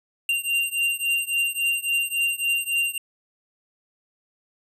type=beating tone pair; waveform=square; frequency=2777 / 2780.6 Hz; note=F7 / F7; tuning=-10 / -8 cents; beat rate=3.6 Hz; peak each=-25 / -26 dBFS; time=0.29-2.98 s; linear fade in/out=2 ms; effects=resampled to 32000 Hz